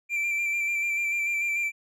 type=tone with vibrato; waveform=triangle; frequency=2357 Hz; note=D7; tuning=6 cents sharp; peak=-23 dBFS; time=0.09-1.72 s; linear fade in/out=50 ms; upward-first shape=square; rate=6.8 Hz; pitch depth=21 cents each way; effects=none